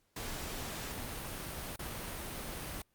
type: noise with dropouts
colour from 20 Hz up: pink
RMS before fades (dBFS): -41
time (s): 0.16-2.82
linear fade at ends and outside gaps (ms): 5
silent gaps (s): 1.761-1.791
effects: pink hiss -75 dBFS RMS until 2.94 s + Opus 48 kbps